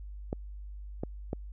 clicks, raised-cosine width 2 ms, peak -19 dBFS, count 3, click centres 0.329 / 1.035 / 1.331 s, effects added 50 Hz sine -40 dBFS peak until 1.52 s

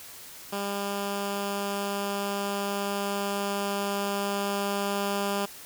10% pulse tone with level ramp, 200.5 Hz, G3, 39 cents sharp, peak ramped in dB -21 to -18 dBFS, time 0.52-5.46 s, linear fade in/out 10 ms, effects white hiss -45 dBFS RMS until 5.65 s

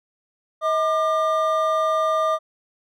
triangle tone pair together, 635.7 / 1200 Hz, D#5 / D6, +37 / +37 cents, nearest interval major seventh, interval 1100 cents, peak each -19 dBFS, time 0.61-2.39 s, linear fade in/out 50 ms, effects none

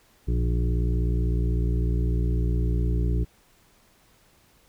harmonic tone with a mistuned harmonic, 59.8 Hz, A#1, 45 cents sharp, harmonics 1 / 2 / 3 / 5 / 6 / 7, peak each -22 / -28 / -32 / -36 / -38 / -39 dBFS, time 0.27-3.25 s, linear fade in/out 20 ms, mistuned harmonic 3, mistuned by -35 cents, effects pink hiss -60 dBFS RMS until 4.68 s

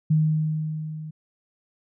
sine tone with level ramp, 155.56 Hz, D#3, in tune, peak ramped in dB -15 to -33 dBFS, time 0.1-1.11 s, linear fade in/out 10 ms, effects none

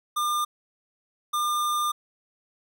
square tone bursts at uneven times, 1202 Hz, D6, 40 cents sharp, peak -24 dBFS, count 2, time 0.16-0.45 / 1.33-1.92 s, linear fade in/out 10 ms, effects none

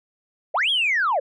sine linear two-way sweep, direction up then down, 496.3 to 3371 to 496.3 Hz, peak -17 dBFS, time 0.54-1.2 s, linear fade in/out 10 ms, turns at 0.7 s, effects tanh soft clip ceiling -14 dBFS

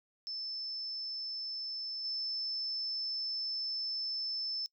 sine tone with level steps, 5274 Hz, E8, in tune, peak -37 / -34 dBFS, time 0.27-4.66 s, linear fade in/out 0 ms, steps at 2.04 s, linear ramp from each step 10 ms, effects noise-tail reverb RT60 0.1 s tail -24 dB re dry

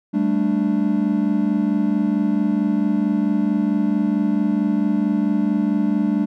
triangle chord, G suspended second, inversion none, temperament just, 196 / 220.5 / 294 Hz, G3 / A3 / D4, 0 / +4 / +2 cents, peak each -19 dBFS, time 0.13-6.26 s, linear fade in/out 20 ms, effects none

